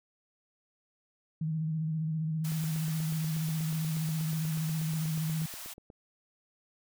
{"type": "tone with vibrato", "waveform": "sine", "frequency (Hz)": 158.2, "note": "D#3", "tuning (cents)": 29, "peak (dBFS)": -29, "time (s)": [1.41, 5.46], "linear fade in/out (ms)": 5, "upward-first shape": "square", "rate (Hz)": 15, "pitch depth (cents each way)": 32}
{"type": "high-pass noise", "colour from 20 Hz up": "white", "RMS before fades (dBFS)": -43, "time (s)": [2.44, 5.74], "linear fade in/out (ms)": 10, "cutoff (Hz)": 600, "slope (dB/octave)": 96}
{"type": "click train", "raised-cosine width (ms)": 2, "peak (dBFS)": -36, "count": 29, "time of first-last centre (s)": [2.52, 5.902], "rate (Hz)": 8.28}
{"effects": []}